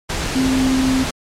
sine tone in noise, 261.6 Hz, C4, in tune, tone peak -14 dBFS, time 0.35-1.04 s, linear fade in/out 10 ms, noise pink, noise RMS -22 dBFS, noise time 0.09-1.11 s, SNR +5 dB, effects low-pass 8000 Hz 12 dB/octave + MP3 96 kbps

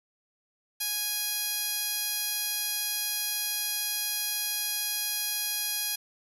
10% pulse tone with band-pass filter, 827 Hz, G#5, 8 cents flat, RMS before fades -31 dBFS, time 0.8-5.96 s, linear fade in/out 10 ms, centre 10000 Hz, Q 1.4, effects none

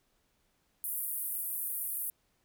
white band-pass noise, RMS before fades -36 dBFS, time 0.84-2.1 s, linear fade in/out 0 ms, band 10000 to 16000 Hz, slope 48 dB/octave, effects pink hiss -74 dBFS RMS until 2.44 s

